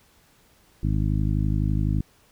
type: harmonic tone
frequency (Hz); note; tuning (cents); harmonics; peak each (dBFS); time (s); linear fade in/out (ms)
51.91; G#1; 0; 1 / 2 / 3 / 4 / 5 / 6; -24 / -25 / -27 / -32 / -33 / -35; 0.83-2.01; 5
effects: pink hiss -59 dBFS RMS until 2.31 s